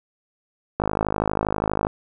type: click train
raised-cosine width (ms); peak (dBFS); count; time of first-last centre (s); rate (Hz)
1; -7; 57; 0.8-1.869; 52.4
effects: none